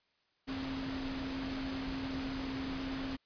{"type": "tone in noise", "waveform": "sine", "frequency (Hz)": 266.8, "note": "C4", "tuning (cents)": 34, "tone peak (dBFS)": -37, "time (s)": [0.47, 3.17], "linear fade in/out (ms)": 20, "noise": "pink", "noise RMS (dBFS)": -42, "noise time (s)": [0.47, 3.17], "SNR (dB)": 2, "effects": ["white hiss -75 dBFS RMS until 3.25 s", "resampled to 11025 Hz"]}